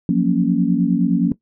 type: chord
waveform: sine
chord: Gb major seventh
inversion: third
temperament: equal with one note detuned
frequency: 174.61 / 184.14 / 233.1 / 277.2 Hz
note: F3 / Gb3 / Bb3 / Db4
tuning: 0 / -8 / 0 / 0 cents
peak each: -19 dBFS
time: 0.09-1.32 s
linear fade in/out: 2 ms
effects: noise-tail reverb RT60 0.1 s tail -17 dB re dry